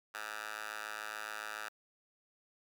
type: tone with high-pass filter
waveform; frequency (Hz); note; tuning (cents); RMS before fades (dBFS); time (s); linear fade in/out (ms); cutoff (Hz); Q
10% pulse; 107.1; A2; -46; -43; 0.14-1.69; 10; 1200; 2.9
effects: none